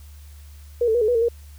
sine tone with pitch steps, 479 / 442.3 / 481.9 / 428.8 / 487.8 / 455.5 / 471 Hz, A#4 / A4 / B4 / A4 / B4 / A#4 / A#4, +47 / +9 / -43 / -45 / -21 / -40 / +18 cents, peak -16 dBFS, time 0.81-1.286 s, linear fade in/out 5 ms, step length 68 ms, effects added 73 Hz sine -40 dBFS peak until 1.58 s + white hiss -54 dBFS RMS until 1.58 s

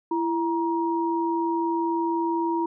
sine tone pair together, 334.5 / 946 Hz, E4 / A#5, +25 / +25 cents, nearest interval octave + tritone, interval 1800 cents, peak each -24 / -26 dBFS, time 0.11-2.66 s, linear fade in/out 5 ms, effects none

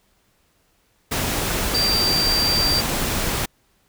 sine tone in noise, 4699 Hz, D8, in tune, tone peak -18 dBFS, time 1.74-2.81 s, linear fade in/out 10 ms, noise pink, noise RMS -23 dBFS, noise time 1.11-3.46 s, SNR +2 dB, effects pink hiss -63 dBFS RMS until 3.88 s

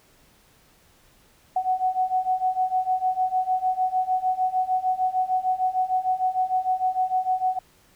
sine beating tone pair, 740 / 746.6 Hz, F#5 / F#5, 0 / +15 cents, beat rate 6.6 Hz, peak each -25 / -23 dBFS, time 1.56-7.59 s, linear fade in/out 5 ms, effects pink hiss -58 dBFS RMS until 7.95 s

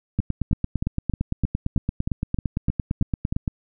two click trains, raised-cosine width 5 ms, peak -11 / -10 dBFS, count 11 / 30, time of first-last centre 0.2-3.325 / 0.19-3.478 s, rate 3.2 / 8.82 Hz, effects none

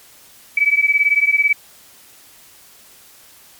sine beating tone pair, 2283 / 2301 Hz, D7 / D7, -50 / -36 cents, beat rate 18 Hz, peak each -15 dBFS, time 0.57-1.53 s, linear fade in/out 5 ms, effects white hiss -46 dBFS RMS until 3.59 s + MP3 96 kbps

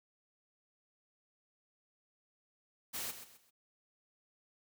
white noise with echo, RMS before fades -40 dBFS, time 2.93-3.12 s, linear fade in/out 20 ms, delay 130 ms, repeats 3, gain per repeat -10 dB, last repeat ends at 3.51 s, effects none

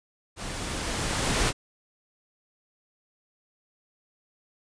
pink noise with level ramp, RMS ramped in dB -36 to -23 dBFS, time 0.36-1.53 s, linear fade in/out 50 ms, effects resampled to 22050 Hz

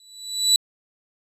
30% pulse tone with exponential growth, 3951 Hz, B7, in tune, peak -9 dBFS, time 0-0.56 s, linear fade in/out 2 ms, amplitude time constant 120 ms, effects resampled to 32000 Hz

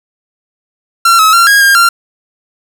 45% pulse tone with pitch steps, 1364 / 1286 / 1373 / 1638 / 1611 / 1380 Hz, F6 / E6 / F6 / G#6 / G6 / F6, -41 / -43 / -30 / -24 / +47 / -21 cents, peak -4 dBFS, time 1.05-1.89 s, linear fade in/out 5 ms, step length 140 ms, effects none

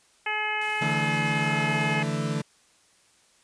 harmonic tone, 425.9 Hz, G#4, 44 cents sharp, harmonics 1 / 2 / 3 / 4 / 5 / 6 / 7, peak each -40 / -31 / -38 / -32 / -31 / -32 / -38 dBFS, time 0.26-2.03 s, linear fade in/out 5 ms
white noise, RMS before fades -46 dBFS, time 0.61-1.95 s, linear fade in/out 5 ms
40% pulse chord, D suspended second, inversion none, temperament equal, 146.83 / 164.81 / 220 Hz, D3 / E3 / A3, 0 / 0 / 0 cents, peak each -28 / -30 / -31 dBFS, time 0.81-2.42 s, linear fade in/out 10 ms
effects white hiss -61 dBFS RMS until 3.43 s + resampled to 22050 Hz

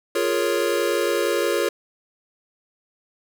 square chord, Bb minor seventh, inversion second, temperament equal, 349.2 / 415.3 / 466.2 / 554.4 Hz, F4 / Ab4 / Bb4 / Db5, 0 / 0 / 0 / 0 cents, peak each -26 dBFS, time 0.15-1.69 s, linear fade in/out 5 ms, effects none

